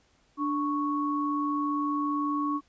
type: tone pair together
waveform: sine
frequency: 293.7 / 1108.7 Hz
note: D4 / C#6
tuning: 0 / 0 cents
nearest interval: octave + major seventh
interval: 2300 cents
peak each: -28 / -29 dBFS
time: 0.37-2.61 s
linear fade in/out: 50 ms
effects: pink hiss -66 dBFS RMS until 2.68 s + resampled to 16000 Hz